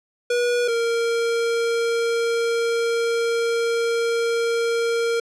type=tone pair in turn; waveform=square; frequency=483.8 / 464.3 Hz; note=B4 / A#4; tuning=-36 / -7 cents; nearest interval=minor second; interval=71 cents; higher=first; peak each=-19 / -20 dBFS; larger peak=first; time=0.3-0.68 / 0.68-5.2 s; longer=second; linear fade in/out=5 ms; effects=low-pass 8000 Hz 12 dB/octave